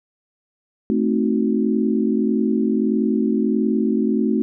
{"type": "chord", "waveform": "sine", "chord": "A diminished seventh", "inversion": "none", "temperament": "equal", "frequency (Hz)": [220, 261.6, 311.1, 370], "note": ["A3", "C4", "Eb4", "Gb4"], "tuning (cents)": [0, 0, 0, 0], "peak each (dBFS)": [-19, -22, -24, -24], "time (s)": [0.9, 4.42], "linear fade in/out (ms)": 0, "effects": []}